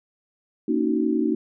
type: chord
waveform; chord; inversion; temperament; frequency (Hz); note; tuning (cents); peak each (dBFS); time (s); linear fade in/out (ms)
sine; D# minor seventh; second; just; 233.3 / 280 / 311.1 / 373.4; A#3 / C#4 / D#4 / F#4; +2 / +18 / 0 / +16; -25 / -26 / -23 / -27; 0.68-1.35; 5
effects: none